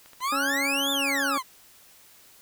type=click train; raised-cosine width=0.3 ms; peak=-33 dBFS; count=19; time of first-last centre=0.06-1.374 s; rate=13.7 Hz
type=exponential two-way sweep; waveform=40% pulse; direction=up then down; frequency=974 to 3607 to 974 Hz; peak=-24 dBFS; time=0.2-1.43 s; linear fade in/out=50 ms; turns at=0.91 s
type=harmonic tone; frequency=277.2 Hz; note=C#4; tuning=in tune; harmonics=1 / 2 / 3 / 4 / 5 / 6; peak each=-31 / -34 / -36 / -37 / -38 / -39 dBFS; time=0.32-1.38 s; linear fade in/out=5 ms
effects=white hiss -54 dBFS RMS until 2.41 s